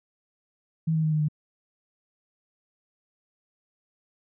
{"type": "tone with pitch steps", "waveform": "sine", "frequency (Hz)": [160.9, 158.41, 155.96, 153.55, 151.17], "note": ["E3", "D#3", "D#3", "D#3", "D#3"], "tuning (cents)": [-42, 31, 4, -23, -50], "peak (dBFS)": -21, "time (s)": [0.87, 1.285], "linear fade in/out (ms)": 10, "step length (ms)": 83, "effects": []}